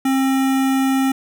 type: tone with notch filter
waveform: square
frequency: 266.9 Hz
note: C4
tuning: 35 cents sharp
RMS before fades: -17 dBFS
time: 0.05-1.12 s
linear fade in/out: 5 ms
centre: 4500 Hz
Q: 1.8
effects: none